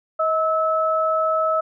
sine tone pair together, 634.8 / 1300 Hz, D#5 / E6, +35 / -24 cents, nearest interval octave, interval 1241 cents, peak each -20 dBFS, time 0.19-1.61 s, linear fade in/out 10 ms, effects none

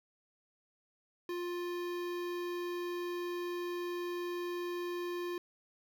square tone with notch filter, 351.4 Hz, F4, 11 cents sharp, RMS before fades -38 dBFS, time 1.29-5.38 s, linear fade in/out 2 ms, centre 8300 Hz, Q 0.82, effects none

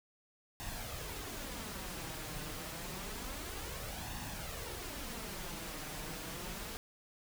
pink noise with flanger, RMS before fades -43 dBFS, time 0.6-6.77 s, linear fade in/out 0 ms, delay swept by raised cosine 1.1 to 6.6 ms, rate 0.28 Hz, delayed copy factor +0.5, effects none

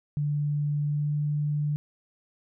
sine tone with pitch glide, 146.83 to 148.02 Hz, D3 to D3, 0 to +14 cents, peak -24 dBFS, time 0.17-1.76 s, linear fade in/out 0 ms, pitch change +14 cents, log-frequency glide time 0.84-1.15 s, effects none

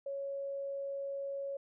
sine tone, 554.4 Hz, C#5, in tune, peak -36 dBFS, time 0.06-1.57 s, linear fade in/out 5 ms, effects none

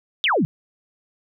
sine exponential sweep, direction down, 3729 to 137.2 Hz, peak -16 dBFS, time 0.24-0.45 s, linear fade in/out 0 ms, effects none

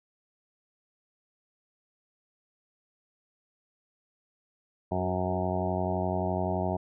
harmonic tone with a mistuned harmonic, 91.7 Hz, F#2, 15 cents flat, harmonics 1 / 2 / 3 / 4 / 5 / 6 / 7 / 8 / 9 / 10, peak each -33 / -33 / -39 / -35 / -43 / -42 / -33 / -36 / -38 / -40 dBFS, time 4.91-6.77 s, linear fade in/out 10 ms, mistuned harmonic 4, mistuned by +16 cents, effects none

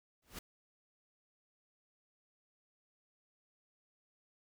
pink noise with exponential growth, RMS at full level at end -41 dBFS, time 0.22-0.39 s, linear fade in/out 5 ms, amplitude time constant 35 ms, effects none

